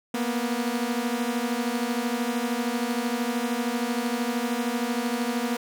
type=beating tone pair; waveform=sawtooth; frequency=233.1 / 246.1 Hz; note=A#3 / B3; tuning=0 / -6 cents; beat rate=13 Hz; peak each=-24 dBFS; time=0.14-5.57 s; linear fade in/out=5 ms; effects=none

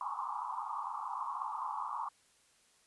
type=band-pass noise; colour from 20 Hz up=white; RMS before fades=-39 dBFS; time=0.01-2.09 s; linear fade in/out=2 ms; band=820 to 1200 Hz; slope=96 dB/octave; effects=white hiss -68 dBFS RMS until 2.86 s + resampled to 24000 Hz

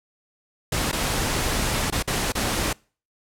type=noise with dropouts; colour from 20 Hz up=pink; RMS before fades=-24 dBFS; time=0.72-2.73 s; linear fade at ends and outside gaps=5 ms; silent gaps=0.916-0.927 / 1.903-1.923 / 2.026-2.075 / 2.322-2.351 s; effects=noise-tail reverb RT60 0.4 s tail -26 dB re dry + low-pass 12000 Hz 12 dB/octave

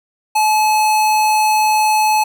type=tone; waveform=square; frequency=859 Hz; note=A5; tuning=42 cents flat; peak=-12 dBFS; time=0.35-2.24 s; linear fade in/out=10 ms; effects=none

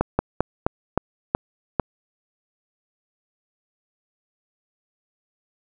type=slowing click train; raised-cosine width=1 ms; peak=-4 dBFS; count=7; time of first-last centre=0.01-1.797 s; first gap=180 ms; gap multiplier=1.2; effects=none

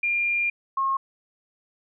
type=tone pair in turn; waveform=sine; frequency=2400 / 1080.3 Hz; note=D7 / C#6; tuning=+37 / -45 cents; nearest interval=octave + major second; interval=1382 cents; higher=first; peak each=-21 dBFS; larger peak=neither; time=0.03-0.5 / 0.77-0.97 s; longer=first; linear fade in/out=5 ms; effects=none

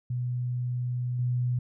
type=tone with level steps; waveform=sine; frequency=123.6 Hz; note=B2; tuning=2 cents sharp; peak=-27 / -24 dBFS; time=0.1-1.59 s; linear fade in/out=5 ms; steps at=1.19 s; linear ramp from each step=2 ms; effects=none

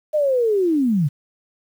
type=linear sweep; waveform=sine; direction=down; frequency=622.3 to 130.81 Hz; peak=-15 dBFS; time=0.13-1.09 s; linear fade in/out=20 ms; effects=8-bit

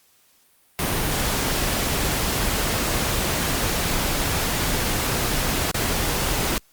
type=noise with dropouts; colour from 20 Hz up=pink; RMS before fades=-23 dBFS; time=0.79-6.58 s; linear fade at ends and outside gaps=0 ms; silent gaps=5.713-5.745 s; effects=white hiss -59 dBFS RMS until 6.72 s + Opus 48 kbps

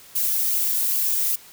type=noise with flanger; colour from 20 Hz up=violet; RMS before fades=-22 dBFS; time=0.15-1.36 s; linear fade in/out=10 ms; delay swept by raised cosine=0.51 to 2.21 ms; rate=2.5 Hz; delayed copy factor=-0.5; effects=white hiss -47 dBFS RMS until 1.52 s

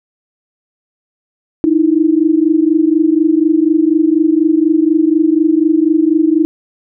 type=tone pair together; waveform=sine; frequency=305.5 / 329.6 Hz; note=D#4 / E4; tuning=-32 / 0 cents; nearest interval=minor second; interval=132 cents; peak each=-11 dBFS; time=1.64-6.45 s; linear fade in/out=0 ms; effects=none

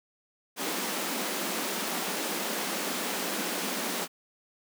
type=high-pass noise; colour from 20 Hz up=pink; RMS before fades=-32 dBFS; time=0.56-4.08 s; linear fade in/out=50 ms; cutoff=180 Hz; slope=96 dB/octave; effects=none

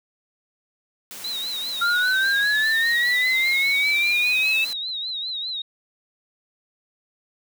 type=high-pass noise; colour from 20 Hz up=white; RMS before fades=-37 dBFS; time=1.11-4.73 s; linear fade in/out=0 ms; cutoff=130 Hz; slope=12 dB/octave
type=tone with vibrato; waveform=sine; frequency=3900 Hz; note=B7; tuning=23 cents flat; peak=-26 dBFS; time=1.24-5.62 s; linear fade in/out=5 ms; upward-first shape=triangle; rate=5 Hz; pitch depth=110 cents each way
type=linear sweep; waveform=sine; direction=up; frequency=1380 to 2637 Hz; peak=-18 dBFS; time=1.81-4.65 s; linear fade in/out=10 ms
effects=none

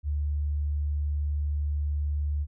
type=tone; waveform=sine; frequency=73.42 Hz; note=D2; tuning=in tune; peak=-25 dBFS; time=0.03-2.47 s; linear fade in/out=50 ms; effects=none

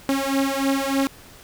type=beating tone pair; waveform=sawtooth; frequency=271.1 / 274.4 Hz; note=C#4 / C#4; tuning=-38 / -17 cents; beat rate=3.3 Hz; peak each=-19 dBFS; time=0.09-1.07 s; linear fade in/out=0 ms; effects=pink hiss -46 dBFS RMS until 1.43 s

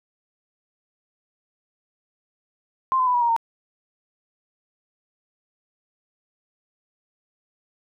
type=tone with pitch steps; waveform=sine; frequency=1048 / 1020.5 / 993.8 / 967.7 / 942.3 / 917.6 Hz; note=C6 / C6 / B5 / B5 / A#5 / A#5; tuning=+2 / -44 / +11 / -36 / +18 / -28 cents; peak=-17 dBFS; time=2.92-3.364 s; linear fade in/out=0 ms; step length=74 ms; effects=none

